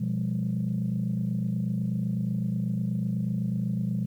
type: chord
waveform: sine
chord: F diminished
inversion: second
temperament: equal with one note detuned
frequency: 123.47 / 174.61 / 202.7 Hz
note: Cb3 / F3 / Ab3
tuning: 0 / 0 / -42 cents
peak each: -29 dBFS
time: 0-4.06 s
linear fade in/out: 10 ms
effects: tanh soft clip ceiling -19 dBFS + 10-bit